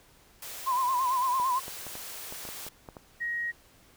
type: high-pass noise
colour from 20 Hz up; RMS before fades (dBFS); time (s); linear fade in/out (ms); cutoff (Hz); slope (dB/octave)
white; -41; 0.42-2.69; 5; 340; 24
type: tone with vibrato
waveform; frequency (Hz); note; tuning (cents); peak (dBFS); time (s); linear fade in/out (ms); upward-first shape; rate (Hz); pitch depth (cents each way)
sine; 1021; C6; -43; -24; 0.66-1.6; 20; sine; 8.9; 80
type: clicks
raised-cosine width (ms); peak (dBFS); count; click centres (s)
1; -28; 10; 1.399 / 1.681 / 1.867 / 1.954 / 2.324 / 2.452 / 2.489 / 2.666 / 2.888 / 2.968
type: tone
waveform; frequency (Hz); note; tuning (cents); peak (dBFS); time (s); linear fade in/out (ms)
sine; 1887; A#6; +21; -29; 3.2-3.52; 20
effects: pink hiss -59 dBFS RMS until 3.96 s